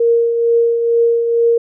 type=tone with tremolo; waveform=sine; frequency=466.2 Hz; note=A#4; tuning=in tune; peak=-8 dBFS; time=0-1.58 s; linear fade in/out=5 ms; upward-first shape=triangle; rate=2.2 Hz; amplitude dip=50%; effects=none